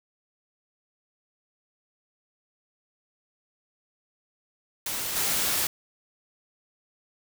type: noise with level steps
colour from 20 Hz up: white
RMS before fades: -31 / -26 dBFS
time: 4.86-5.67 s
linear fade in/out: 2 ms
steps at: 5.15 s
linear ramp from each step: 20 ms
effects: none